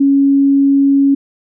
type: tone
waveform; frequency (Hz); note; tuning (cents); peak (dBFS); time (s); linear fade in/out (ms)
sine; 277.2; C#4; 0; -7; 0-1.15; 10
effects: none